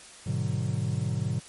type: chord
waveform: triangle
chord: G# half-diminished seventh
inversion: none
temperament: just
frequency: 103.83 / 124.59 / 149.51 / 186.89 Hz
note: G#2 / B2 / D3 / F#3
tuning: 0 / +16 / +31 / +18 cents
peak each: -29 / -28 / -30 / -33 dBFS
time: 0.26-1.4 s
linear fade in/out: 10 ms
effects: white hiss -48 dBFS RMS until 1.48 s + MP3 48 kbps